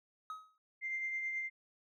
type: tone with exponential decay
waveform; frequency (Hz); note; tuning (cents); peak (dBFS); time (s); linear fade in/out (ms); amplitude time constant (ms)
triangle; 1269; D#6; +34; -36; 0.3-0.58; 1; 60
type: tone with tremolo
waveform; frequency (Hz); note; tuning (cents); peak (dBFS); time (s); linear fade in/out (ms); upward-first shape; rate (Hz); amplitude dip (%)
sine; 2093; C7; 0; -33; 0.81-1.5; 50; triangle; 9.3; 40
effects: tanh soft clip ceiling -29 dBFS